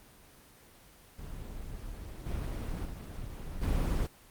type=noise with level steps; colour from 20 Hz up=brown; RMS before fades=-42 / -35 / -40 / -29 dBFS; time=1.18-4.07 s; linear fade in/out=10 ms; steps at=2.25 / 2.84 / 3.61 s; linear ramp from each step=20 ms; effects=pink hiss -57 dBFS RMS until 4.3 s + Opus 24 kbps